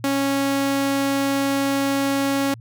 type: tone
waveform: sawtooth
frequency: 275.9 Hz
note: C#4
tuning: 8 cents flat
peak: -15 dBFS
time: 0.04-2.54 s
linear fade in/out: 2 ms
effects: added 115 Hz sine -38 dBFS peak until 2.6 s